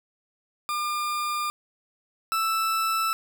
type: tone pair in turn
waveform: 40% pulse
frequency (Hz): 1203 / 1320.7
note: D6 / E6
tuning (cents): +41 / +3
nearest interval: major second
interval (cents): 162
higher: second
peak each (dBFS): -25 / -22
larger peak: second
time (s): 0.69-1.5 / 2.32-3.13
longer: neither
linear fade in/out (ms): 0
effects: none